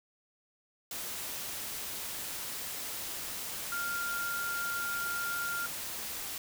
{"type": "tone in noise", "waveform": "sine", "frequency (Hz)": 1396.9, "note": "F6", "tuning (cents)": 0, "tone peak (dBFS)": -33, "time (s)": [3.72, 5.66], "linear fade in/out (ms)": 2, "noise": "white", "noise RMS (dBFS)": -39, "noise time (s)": [0.91, 6.38], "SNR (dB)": 3, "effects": []}